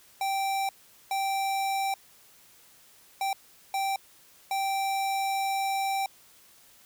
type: tone bursts at uneven times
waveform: square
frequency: 781 Hz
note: G5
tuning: 7 cents flat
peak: -27 dBFS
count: 5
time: 0.21-0.69 / 1.11-1.94 / 3.21-3.33 / 3.74-3.96 / 4.51-6.06 s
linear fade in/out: 2 ms
effects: white hiss -57 dBFS RMS until 6.85 s